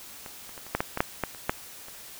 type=clicks; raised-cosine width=0.5 ms; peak=-25 / -30 / -26 / -29 / -9 / -10 / -14 / -6 / -11 / -29 / -8 / -29 dBFS; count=12; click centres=0.262 / 0.493 / 0.578 / 0.666 / 0.75 / 0.805 / 0.974 / 1.005 / 1.237 / 1.348 / 1.495 / 1.884 s; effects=white hiss -45 dBFS RMS until 2.19 s